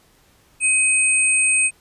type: tone pair together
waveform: sine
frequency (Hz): 2529 / 8530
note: D#7 / C9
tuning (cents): +28 / +32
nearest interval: octave + major sixth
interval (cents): 2104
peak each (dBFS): -17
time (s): 0.6-1.71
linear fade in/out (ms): 50
effects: pink hiss -56 dBFS RMS until 1.8 s + resampled to 32000 Hz